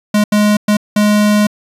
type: tone bursts at uneven times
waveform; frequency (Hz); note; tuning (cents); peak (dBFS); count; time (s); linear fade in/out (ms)
square; 209; G#3; +11; -9; 4; 0.14-0.24 / 0.32-0.57 / 0.68-0.77 / 0.96-1.47; 5
effects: resampled to 32000 Hz